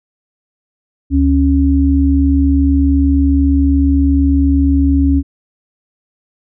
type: tone pair together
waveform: sine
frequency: 73 / 275.6 Hz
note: D2 / C#4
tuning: -10 / -10 cents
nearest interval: octave + major seventh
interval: 2300 cents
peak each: -11 dBFS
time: 1.1-5.23 s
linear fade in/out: 50 ms
effects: none